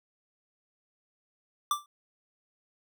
square tone with exponential decay, 1174.7 Hz, D6, in tune, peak -22 dBFS, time 1.71-1.86 s, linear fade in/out 2 ms, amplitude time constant 31 ms, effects none

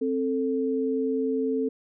sine tone pair together, 263.8 / 442.4 Hz, C4 / A4, +14 / +9 cents, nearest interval major sixth, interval 895 cents, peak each -26 dBFS, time 0.01-1.69 s, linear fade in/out 10 ms, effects none

